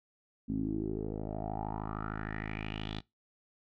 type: tone with low-pass filter sweep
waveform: 10% pulse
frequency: 53.1 Hz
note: G#1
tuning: 39 cents sharp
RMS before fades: -37 dBFS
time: 0.48-3.01 s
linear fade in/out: 20 ms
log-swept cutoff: 240 to 3800 Hz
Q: 5.5
effects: noise-tail reverb RT60 0.2 s tail -23 dB re dry